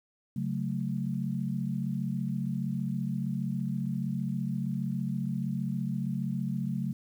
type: chord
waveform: sine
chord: F# minor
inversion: second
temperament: equal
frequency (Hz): 138.59 / 185 / 220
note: C#3 / F#3 / A3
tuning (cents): 0 / 0 / 0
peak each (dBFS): -33 / -33 / -34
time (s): 0.36-6.93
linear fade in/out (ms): 5
effects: 10-bit